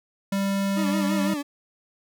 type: tone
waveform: square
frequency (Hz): 196.9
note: G3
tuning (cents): +8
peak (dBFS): -23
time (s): 0.32-1.34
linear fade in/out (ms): 5
type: tone with vibrato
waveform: 40% pulse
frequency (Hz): 300.2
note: D4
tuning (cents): +38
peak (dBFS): -26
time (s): 0.76-1.43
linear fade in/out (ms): 20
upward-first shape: sine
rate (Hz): 5.9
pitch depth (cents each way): 98
effects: none